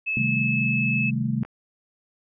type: tone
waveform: sine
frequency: 2600 Hz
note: E7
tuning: 24 cents flat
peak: -23 dBFS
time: 0.06-1.11 s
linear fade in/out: 20 ms
type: chord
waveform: sine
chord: A half-diminished seventh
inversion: first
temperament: equal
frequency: 130.81 / 155.56 / 196 / 220 Hz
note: C3 / Eb3 / G3 / A3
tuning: 0 / 0 / 0 / 0 cents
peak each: -26 / -31 / -30 / -26 dBFS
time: 0.17-1.43 s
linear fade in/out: 2 ms
type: clicks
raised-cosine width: 0.5 ms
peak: -26 dBFS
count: 2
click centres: 1.434 / 1.45 s
effects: none